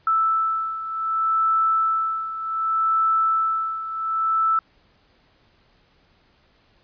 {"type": "beating tone pair", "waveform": "sine", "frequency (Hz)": [1318.5, 1319.16], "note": ["E6", "E6"], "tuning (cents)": [0, 1], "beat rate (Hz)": 0.66, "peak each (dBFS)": [-20, -25], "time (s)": [0.07, 4.59], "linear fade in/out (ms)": 2, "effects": ["pink hiss -60 dBFS RMS until 6.83 s", "resampled to 11025 Hz"]}